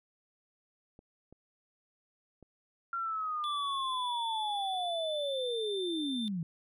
clicks, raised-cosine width 2 ms, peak -40 dBFS, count 3, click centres 0.991 / 1.326 / 2.427 s
sine linear sweep, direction down, 1381 to 157 Hz, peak -32 dBFS, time 2.93-6.43 s, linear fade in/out 2 ms
triangle tone with pitch glide, 3451 to 3569 Hz, A7 to A7, -34 to +24 cents, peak -36 dBFS, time 3.44-6.28 s, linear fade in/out 0 ms, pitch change +58 cents, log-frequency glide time 4.56-5.54 s
effects none

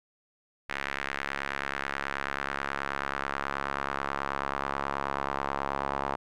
sawtooth tone with band-pass filter sweep, 69.3 Hz, C#2, in tune, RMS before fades -33 dBFS, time 0.69-6.16 s, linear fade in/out 10 ms, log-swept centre 1900 to 960 Hz, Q 2, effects none

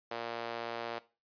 sawtooth tone with high-pass filter, 116.7 Hz, A#2, 2 cents sharp, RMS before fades -39 dBFS, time 0.11-0.99 s, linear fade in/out 5 ms, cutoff 540 Hz, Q 1.5, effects noise-tail reverb RT60 0.3 s tail -17 dB re dry + resampled to 11025 Hz

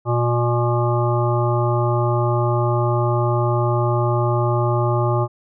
harmonic tone, 120 Hz, B2, 49 cents flat, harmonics 1 / 3 / 5 / 7 / 9 / 10, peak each -18 / -23 / -25 / -26 / -28 / -28 dBFS, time 0.05-5.28 s, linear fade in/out 50 ms, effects none

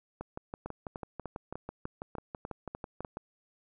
two click trains, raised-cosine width 1 ms, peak -24 / -24 dBFS, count 9 / 19, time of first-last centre 0.66-3.048 / 0.21-3.171 s, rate 3.35 / 6.08 Hz, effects none

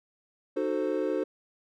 triangle chord, D# diminished seventh, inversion none, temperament equal with one note detuned, 305.4 / 370 / 440 / 523.3 Hz, D#4 / F#4 / A4 / C5, -32 / 0 / 0 / 0 cents, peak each -30 dBFS, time 0.56-1.24 s, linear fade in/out 10 ms, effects none

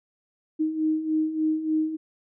sine beating tone pair, 310.4 / 313.8 Hz, D#4 / D#4, -4 / +15 cents, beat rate 3.4 Hz, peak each -29 / -23 dBFS, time 0.59-1.97 s, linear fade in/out 20 ms, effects none

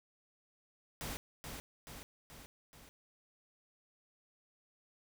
pink noise with echo, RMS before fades -42 dBFS, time 1.01-1.17 s, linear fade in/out 0 ms, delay 430 ms, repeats 4, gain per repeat -4 dB, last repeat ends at 2.89 s, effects none

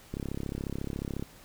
click train, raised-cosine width 3 ms, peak -21 dBFS, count 38, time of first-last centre 0.14-1.225 s, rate 34.1 Hz, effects pink hiss -54 dBFS RMS until 1.44 s

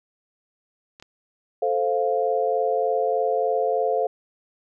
clicks, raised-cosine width 0.2 ms, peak -26 / -25 dBFS, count 2, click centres 0.999 / 1.025 s
sine chord, F major, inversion first, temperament equal, 440 / 523.3 / 698.5 Hz, A4 / C5 / F5, 0 / 0 / 0 cents, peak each -24 dBFS, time 1.62-4.07 s, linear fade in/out 5 ms
effects none

